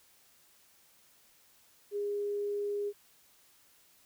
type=tone; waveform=sine; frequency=409.1 Hz; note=G#4; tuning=26 cents flat; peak=-31 dBFS; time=1.91-2.93 s; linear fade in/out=50 ms; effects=white hiss -64 dBFS RMS until 4.05 s